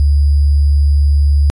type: tone with sample-and-hold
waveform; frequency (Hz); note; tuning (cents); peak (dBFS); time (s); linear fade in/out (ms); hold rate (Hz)
sine; 71.8; D2; -39; -7; 0-1.5; 0; 4900
effects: resampled to 22050 Hz